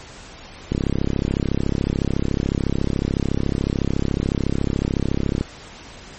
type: click train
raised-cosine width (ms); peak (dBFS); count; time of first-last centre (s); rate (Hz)
3; -7; 160; 0.72-5.41; 33.9
effects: pink hiss -40 dBFS RMS until 6.18 s + MP3 32 kbps